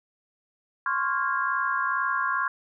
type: chord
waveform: sine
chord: Db major seventh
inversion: third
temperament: equal with one note detuned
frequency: 1046.5 / 1108.7 / 1396.9 / 1637.4 Hz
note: C6 / Db6 / F6 / Ab6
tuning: 0 / 0 / 0 / -25 cents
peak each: -29 dBFS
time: 0.86-2.48 s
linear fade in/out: 2 ms
effects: none